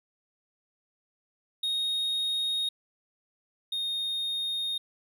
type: tone pair in turn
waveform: triangle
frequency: 3729 / 3699 Hz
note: A#7 / A#7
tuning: 0 / -14 cents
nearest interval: unison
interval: 14 cents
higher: first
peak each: -25 / -27 dBFS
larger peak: first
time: 1.63-2.69 / 3.72-4.78 s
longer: neither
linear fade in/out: 5 ms
effects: none